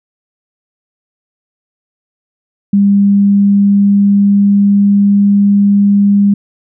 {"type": "tone with pitch glide", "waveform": "sine", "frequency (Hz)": [200.4, 201.6], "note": ["G3", "G3"], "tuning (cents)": [38, 49], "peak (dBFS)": -5, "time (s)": [2.73, 6.34], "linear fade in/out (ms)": 5, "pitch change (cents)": 11, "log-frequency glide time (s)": [3.02, 5.36], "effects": []}